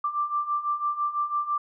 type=beating tone pair; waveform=sine; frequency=1174.7 / 1180.7 Hz; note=D6 / D6; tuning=0 / +9 cents; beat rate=6 Hz; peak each=-30 / -26 dBFS; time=0.04-1.58 s; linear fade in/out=5 ms; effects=none